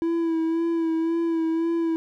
triangle tone with vibrato, 329.6 Hz, E4, in tune, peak -19 dBFS, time 0.02-1.96 s, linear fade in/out 0 ms, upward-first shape sine, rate 1.9 Hz, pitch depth 31 cents each way, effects none

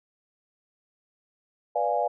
sine chord, B diminished seventh, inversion none, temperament equal, 493.9 / 587.3 / 698.5 / 830.6 Hz, B4 / D5 / F5 / Ab5, 0 / 0 / 0 / 0 cents, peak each -30 / -28 / -27 / -28 dBFS, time 1.75-2.08 s, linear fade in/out 10 ms, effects none

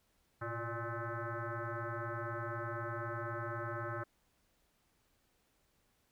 sine tone with frequency modulation, 591 Hz, D5, 11 cents sharp, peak -37 dBFS, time 0.41-4.04 s, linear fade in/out 10 ms, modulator 234 Hz, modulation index 4.3, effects pink hiss -75 dBFS RMS until 6.11 s

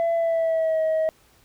sine tone with pitch glide, 671 to 635.5 Hz, E5 to D#5, +31 to +36 cents, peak -17 dBFS, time 0-1.09 s, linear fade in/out 0 ms, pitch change -95 cents, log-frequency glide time 0.14-0.81 s, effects tanh soft clip ceiling -18 dBFS + pink hiss -58 dBFS RMS until 1.44 s

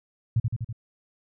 sine tone with echo, 114.5 Hz, A#2, 31 cents flat, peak -18 dBFS, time 0.36-0.4 s, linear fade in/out 5 ms, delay 82 ms, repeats 4, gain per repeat -3 dB, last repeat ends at 0.728 s, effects none

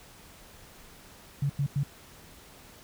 sine tone bursts, 140.9 Hz, C#3, 29 cents sharp, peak -24 dBFS, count 3, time 1.42-1.834 s, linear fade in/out 5 ms, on 76 ms, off 93 ms, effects pink hiss -52 dBFS RMS until 2.83 s

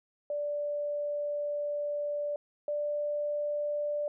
sine tone pair in turn, 585 / 588.7 Hz, D5 / D5, -7 / +4 cents, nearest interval unison, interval 11 cents, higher second, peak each -30 / -29 dBFS, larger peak second, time 0.3-2.36 / 2.68-4.08 s, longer first, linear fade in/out 2 ms, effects none

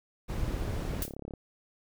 brown noise, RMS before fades -33 dBFS, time 0.28-1.04 s, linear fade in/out 20 ms
click train, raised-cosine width 2 ms, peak -27 dBFS, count 31, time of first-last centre 0.48-1.337 s, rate 35 Hz
blue noise with exponential decay, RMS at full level -31 dBFS, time 1.02-1.15 s, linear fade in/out 2 ms, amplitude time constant 28 ms
effects none

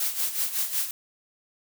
blue noise with tremolo, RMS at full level -25 dBFS, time 0-0.91 s, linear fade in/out 2 ms, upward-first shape sine, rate 5.4 Hz, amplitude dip 70%, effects none

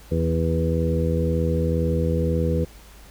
harmonic tone with a mistuned harmonic, 82 Hz, E2, 9 cents flat, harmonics 1 / 2 / 3 / 4 / 5 / 6, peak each -23 / -24 / -30 / -31 / -31 / -26 dBFS, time 0.11-2.65 s, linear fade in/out 10 ms, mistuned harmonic 4, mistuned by +16 cents, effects added 53 Hz sine -46 dBFS peak until 3.1 s + pink hiss -49 dBFS RMS until 3.1 s

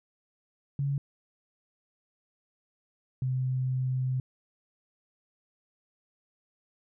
sine tone pair in turn, 140 / 129.08 Hz, C#3 / C3, +18 / -23 cents, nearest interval minor second, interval 141 cents, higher first, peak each -26 dBFS, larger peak neither, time 0.79-0.98 / 3.22-4.2 s, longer second, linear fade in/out 2 ms, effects none

